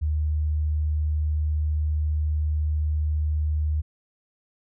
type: tone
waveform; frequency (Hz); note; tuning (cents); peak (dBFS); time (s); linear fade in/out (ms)
sine; 76.2; D#2; -36; -21; 0.01-3.82; 20
effects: none